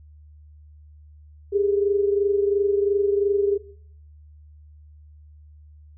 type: tone pair together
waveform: sine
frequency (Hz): 400.5 / 423.4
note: G4 / G#4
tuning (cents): +37 / +33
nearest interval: minor second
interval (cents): 96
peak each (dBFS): -19 / -24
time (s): 1.52-3.58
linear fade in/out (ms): 20
effects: noise-tail reverb RT60 0.6 s tail -17 dB re dry + added 75 Hz sine -45 dBFS peak until 5.97 s